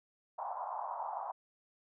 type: band-pass noise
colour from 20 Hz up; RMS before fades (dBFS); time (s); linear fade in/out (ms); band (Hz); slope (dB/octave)
white; -40; 0.38-1.32; 10; 710 to 1000; 48
effects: none